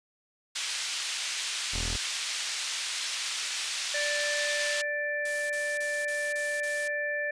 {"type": "band-pass noise", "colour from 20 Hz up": "pink", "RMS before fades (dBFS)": -33, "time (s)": [0.55, 4.82], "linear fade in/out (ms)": 10, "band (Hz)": [2600, 7400], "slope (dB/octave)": 12}
{"type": "tone", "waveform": "25% pulse", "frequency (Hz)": 40.97, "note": "E1", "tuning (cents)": -10, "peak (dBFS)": -28, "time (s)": [1.73, 1.97], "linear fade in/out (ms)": 10}
{"type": "harmonic tone", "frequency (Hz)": 587.3, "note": "D5", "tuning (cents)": 0, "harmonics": [1, 3, 4], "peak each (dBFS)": [-33, -30, -41], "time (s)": [3.94, 7.31], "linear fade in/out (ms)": 5}
{"type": "noise bursts", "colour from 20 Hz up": "blue", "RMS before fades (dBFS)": -36, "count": 6, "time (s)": [5.25, 6.88], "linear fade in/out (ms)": 5, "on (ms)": 250, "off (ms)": 26}
{"effects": ["resampled to 22050 Hz"]}